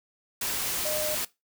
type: tone in noise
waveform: sine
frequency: 610 Hz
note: D#5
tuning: 34 cents flat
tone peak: -30 dBFS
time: 0.85-1.15 s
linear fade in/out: 5 ms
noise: white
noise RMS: -30 dBFS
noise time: 0.41-1.25 s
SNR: -3 dB
effects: noise-tail reverb RT60 0.2 s tail -19 dB re dry